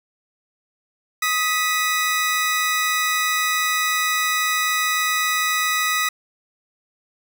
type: tone pair together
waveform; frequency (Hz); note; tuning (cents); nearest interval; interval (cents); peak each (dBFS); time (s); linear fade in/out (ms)
sawtooth; 1253 / 1963.3; D#6 / B6; +12 / -11; minor sixth; 777; -18; 1.22-6.09; 5
effects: none